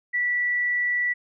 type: tone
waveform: sine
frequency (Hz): 1957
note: B6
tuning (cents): -16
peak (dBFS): -21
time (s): 0.13-1.14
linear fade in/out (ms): 20
effects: none